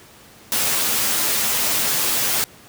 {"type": "noise with comb filter", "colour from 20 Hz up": "white", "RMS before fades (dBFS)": -20, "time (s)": [0.52, 2.44], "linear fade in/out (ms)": 0, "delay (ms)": 11, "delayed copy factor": -0.5, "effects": ["pink hiss -46 dBFS RMS until 2.68 s", "high-pass 80 Hz 12 dB/octave"]}